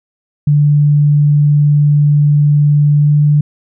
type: tone with pitch glide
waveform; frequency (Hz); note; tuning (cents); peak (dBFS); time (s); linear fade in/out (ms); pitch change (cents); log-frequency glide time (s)
sine; 146.83 to 147.85; D3 to D3; 0 to +12; -6; 0.47-3.41; 5; +12; 2.97-3.12
effects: none